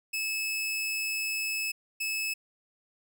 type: tone pair in turn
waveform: sawtooth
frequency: 2600 / 2600 Hz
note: E7 / E7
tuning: -24 / -24 cents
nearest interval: unison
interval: 0 cents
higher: neither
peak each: -26 dBFS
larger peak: neither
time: 0.13-1.72 / 2-2.34 s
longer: first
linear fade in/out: 10 ms
effects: none